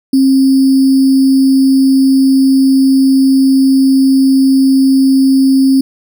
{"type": "tone with sample-and-hold", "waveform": "sine", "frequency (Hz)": 267.5, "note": "C4", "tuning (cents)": 38, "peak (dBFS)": -5, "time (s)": [0.13, 5.81], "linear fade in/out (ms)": 5, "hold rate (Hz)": 4900, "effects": []}